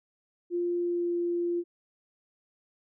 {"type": "tone with pitch glide", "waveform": "sine", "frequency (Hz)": [349.2, 346.4], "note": ["F4", "F4"], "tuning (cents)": [0, -14], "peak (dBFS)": -26, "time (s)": [0.5, 1.64], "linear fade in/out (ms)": 50, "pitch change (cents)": -14, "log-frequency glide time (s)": [0.78, 1.14], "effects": []}